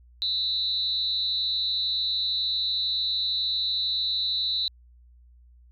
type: tone with amplitude modulation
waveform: sine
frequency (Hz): 3951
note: B7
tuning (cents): 0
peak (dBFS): -20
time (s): 0.22-4.68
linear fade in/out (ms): 0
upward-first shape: sine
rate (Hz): 267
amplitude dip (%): 85
effects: added 60 Hz sine -51 dBFS peak until 5.71 s